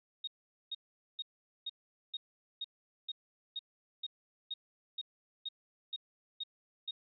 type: tone bursts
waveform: sine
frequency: 3729 Hz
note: A#7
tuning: in tune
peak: -36 dBFS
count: 15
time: 0.24-6.91 s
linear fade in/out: 5 ms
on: 34 ms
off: 440 ms
effects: none